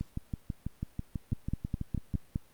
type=two click trains; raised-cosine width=5 ms; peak=-21 / -18 dBFS; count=14 / 6; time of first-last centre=0.01-2.141 / 1.33-2.359 s; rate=6.1 / 4.86 Hz; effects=pink hiss -63 dBFS RMS until 2.53 s + Opus 48 kbps